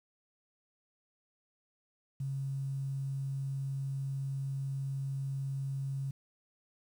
sine tone, 136.4 Hz, C#3, 28 cents flat, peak -33 dBFS, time 2.2-6.11 s, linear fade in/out 5 ms, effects 10-bit

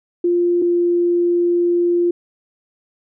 sine tone pair in turn, 349.2 / 348 Hz, F4 / F4, 0 / -6 cents, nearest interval unison, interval 6 cents, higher first, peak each -13 dBFS, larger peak neither, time 0.24-0.62 / 0.62-2.11 s, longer second, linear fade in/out 5 ms, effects none

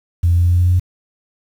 sine tone with pitch steps, 85.7 / 86.3 / 86.9 / 87.5 / 88.11 / 88.72 / 89.34 / 89.96 Hz, F2 / F2 / F2 / F2 / F2 / F2 / F2 / F#2, -32 / -20 / -8 / +4 / +16 / +28 / +40 / -48 cents, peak -9 dBFS, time 0.23-0.798 s, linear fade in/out 10 ms, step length 71 ms, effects tanh soft clip ceiling -5 dBFS + 7-bit

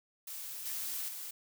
blue noise with level steps, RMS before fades -43 / -38 / -43 dBFS, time 0.27-1.31 s, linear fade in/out 5 ms, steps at 0.65 / 1.08 s, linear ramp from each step 10 ms, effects none

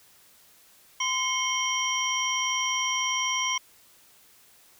sine tone cluster, 1029 / 2171 / 3134 / 5710 Hz, C6 / C#7 / G7 / F8, -29 / -37 / -1 / +37 cents, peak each -30 dBFS, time 1-3.58 s, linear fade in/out 5 ms, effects white hiss -57 dBFS RMS until 4.79 s

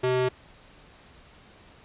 square tone with high-pass filter, 127.6 Hz, C3, 43 cents flat, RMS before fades -24 dBFS, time 0.03-0.29 s, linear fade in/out 10 ms, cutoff 270 Hz, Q 7.8, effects pink hiss -53 dBFS RMS until 1.84 s + resampled to 8000 Hz

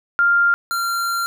sine / square tone pair in turn, 1396.9 / 1379.3 Hz, F6 / F6, 0 / -22 cents, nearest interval unison, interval 22 cents, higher first, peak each -12 / -20 dBFS, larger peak first, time 0.19-0.54 / 0.71-1.26 s, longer second, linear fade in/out 0 ms, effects none

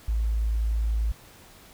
sine tone, 55 Hz, A1, in tune, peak -22 dBFS, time 0.08-1.12 s, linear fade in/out 5 ms, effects pink hiss -51 dBFS RMS until 1.73 s

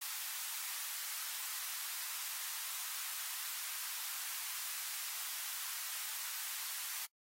white high-pass noise, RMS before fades -42 dBFS, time 0.01-7.06 s, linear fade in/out 10 ms, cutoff 930 Hz, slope 24 dB/octave, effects noise-tail reverb RT60 0.1 s tail -23 dB re dry + AAC 48 kbps

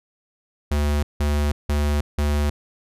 square tone bursts, 73.42 Hz, D2, in tune, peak -19 dBFS, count 4, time 0.71-2.5 s, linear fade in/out 5 ms, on 320 ms, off 170 ms, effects resampled to 32000 Hz

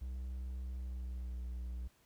triangle tone with pitch glide, 63.5 to 61.02 Hz, B1 to B1, +49 to -20 cents, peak -37 dBFS, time 0.01-1.88 s, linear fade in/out 10 ms, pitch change -69 cents, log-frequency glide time 0.68-1.48 s, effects pink hiss -70 dBFS RMS until 2.05 s

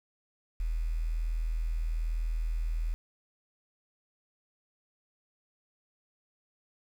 sine tone with quantisation, 40.57 Hz, E1, 27 cents flat, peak -28 dBFS, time 0.6-2.94 s, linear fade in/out 0 ms, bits 9, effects none

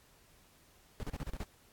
brown noise bursts, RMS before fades -38 dBFS, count 7, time 1-1.433 s, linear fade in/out 0 ms, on 31 ms, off 36 ms, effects pink hiss -64 dBFS RMS until 1.72 s + AAC 64 kbps

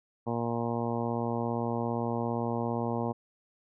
harmonic tone, 117.5 Hz, A#2, 14 cents sharp, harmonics 1 / 2 / 3 / 4 / 5 / 6 / 7 / 8 / 9, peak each -35 / -33 / -38 / -36 / -39 / -40 / -39 / -40 / -44 dBFS, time 0.26-3.13 s, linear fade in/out 20 ms, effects none

